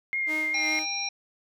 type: tone with vibrato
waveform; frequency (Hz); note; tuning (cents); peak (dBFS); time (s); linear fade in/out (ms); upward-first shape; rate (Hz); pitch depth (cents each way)
sine; 2124; C7; +25; -25; 0.13-0.79; 0; sine; 5.2; 15
type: tone with tremolo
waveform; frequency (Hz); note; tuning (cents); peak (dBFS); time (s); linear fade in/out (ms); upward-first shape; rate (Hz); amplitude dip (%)
sawtooth; 311.1; D#4; 0; -29; 0.26-0.87; 50; sine; 2.7; 70
type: harmonic tone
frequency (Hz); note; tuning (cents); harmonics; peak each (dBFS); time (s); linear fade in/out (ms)
800; G5; +35; 1 / 3 / 5 / 7; -38 / -32 / -36 / -31; 0.54-1.09; 5
effects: none